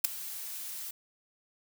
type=noise with ADSR envelope; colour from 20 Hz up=blue; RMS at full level=-19 dBFS; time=0.04-0.91 s; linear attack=9 ms; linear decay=5 ms; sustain=-21 dB; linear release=5 ms; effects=none